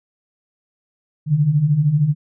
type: beating tone pair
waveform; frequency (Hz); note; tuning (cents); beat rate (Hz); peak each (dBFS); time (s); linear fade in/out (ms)
sine; 138.59 / 151.59; C#3 / D#3; 0 / -45; 13; -20 / -14; 1.26-2.15; 50
effects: none